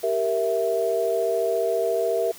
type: chord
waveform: sine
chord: E diminished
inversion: first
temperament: equal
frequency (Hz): 392 / 466.2 / 659.3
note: G4 / Bb4 / E5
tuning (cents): 0 / 0 / 0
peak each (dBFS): -27 / -24 / -24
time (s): 0.03-2.32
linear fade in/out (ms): 10
effects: white hiss -44 dBFS RMS until 2.38 s